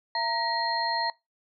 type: tone cluster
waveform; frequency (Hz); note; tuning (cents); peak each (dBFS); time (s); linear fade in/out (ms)
sine; 674 / 925 / 1905 / 4217; E5 / A#5 / A#6 / C8; +38 / -14 / +37 / +13; -35 / -28 / -34 / -30; 0.15-1.1; 2
effects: noise-tail reverb RT60 0.2 s tail -21 dB re dry